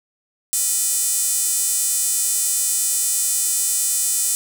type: tone with high-pass filter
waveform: square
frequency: 274.5 Hz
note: C#4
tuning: 17 cents flat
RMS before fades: -20 dBFS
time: 0.53-4.35 s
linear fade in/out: 0 ms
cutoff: 8200 Hz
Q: 2.5
effects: none